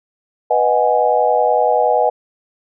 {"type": "chord", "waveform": "sine", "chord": "G# minor seventh", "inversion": "first", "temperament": "equal", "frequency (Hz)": [493.9, 622.3, 740, 830.6], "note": ["B4", "D#5", "F#5", "G#5"], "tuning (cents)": [0, 0, 0, 0], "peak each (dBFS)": -17, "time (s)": [0.5, 2.1], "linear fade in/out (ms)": 10, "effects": []}